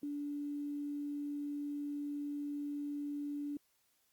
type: tone with quantisation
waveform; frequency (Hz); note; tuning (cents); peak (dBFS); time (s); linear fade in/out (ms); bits
sine; 289.7; D4; -24; -37; 0.03-3.57; 2; 11
effects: white hiss -75 dBFS RMS until 4.12 s + Opus 48 kbps